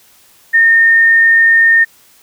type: tone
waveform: sine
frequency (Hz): 1827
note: A#6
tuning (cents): -35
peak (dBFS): -5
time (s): 0.53-1.85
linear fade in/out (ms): 20
effects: white hiss -47 dBFS RMS until 2.22 s